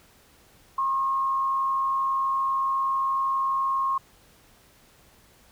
sine tone with frequency modulation, 1078 Hz, C#6, 49 cents flat, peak -22 dBFS, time 0.78-3.98 s, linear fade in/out 5 ms, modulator 97.6 Hz, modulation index 0.34, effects pink hiss -57 dBFS RMS until 5.51 s

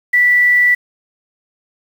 sine tone with quantisation, 1964 Hz, B6, 10 cents flat, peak -8 dBFS, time 0.13-0.75 s, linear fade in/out 10 ms, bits 6, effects none

